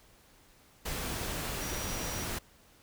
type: tone in noise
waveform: sine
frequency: 5780 Hz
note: F#8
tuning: 41 cents flat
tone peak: -43 dBFS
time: 1.61-2.25 s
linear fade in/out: 10 ms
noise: pink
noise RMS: -36 dBFS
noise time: 0.85-2.39 s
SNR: -10 dB
effects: pink hiss -61 dBFS RMS until 2.82 s